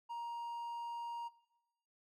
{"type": "tone", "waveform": "triangle", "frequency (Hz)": 940, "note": "A#5", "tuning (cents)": 14, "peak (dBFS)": -38, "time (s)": [0.09, 1.29], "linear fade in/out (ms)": 20, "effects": ["noise-tail reverb RT60 0.8 s tail -17 dB re dry", "MP3 96 kbps"]}